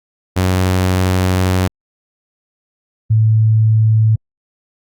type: tone pair in turn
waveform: sawtooth / sine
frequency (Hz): 92.5 / 109.97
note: F#2 / A2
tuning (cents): 0 / 0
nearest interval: minor third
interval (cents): 300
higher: second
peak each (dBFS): -8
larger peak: neither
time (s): 0.36-1.68 / 3.1-4.16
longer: first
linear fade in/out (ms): 10
effects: Opus 48 kbps